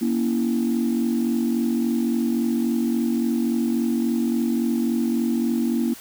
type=tone cluster; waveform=sine; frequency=236.1 / 279.7 / 329.8 Hz; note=A#3 / C#4 / E4; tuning=+22 / +16 / +1 cents; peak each=-20 / -26 / -25 dBFS; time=0.01-5.94 s; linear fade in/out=10 ms; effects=tanh soft clip ceiling -13 dBFS + white hiss -42 dBFS RMS until 6 s